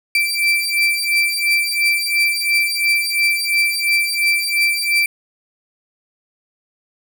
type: beating tone pair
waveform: 35% pulse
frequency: 2338 / 2340.9 Hz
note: D7 / D7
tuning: -8 / -6 cents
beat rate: 2.9 Hz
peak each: -16 dBFS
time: 0.15-5.06 s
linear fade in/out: 2 ms
effects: none